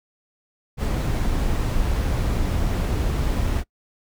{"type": "noise", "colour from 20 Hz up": "brown", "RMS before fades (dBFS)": -22, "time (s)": [0.77, 3.64], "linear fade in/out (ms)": 50, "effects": ["noise-tail reverb RT60 0.1 s tail -23 dB re dry"]}